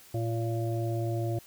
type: harmonic tone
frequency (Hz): 114.7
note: A#2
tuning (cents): -28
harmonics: 1 / 3 / 5 / 6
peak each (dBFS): -29 / -34 / -39 / -39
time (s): 0.14-1.39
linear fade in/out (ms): 5
effects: white hiss -54 dBFS RMS until 1.46 s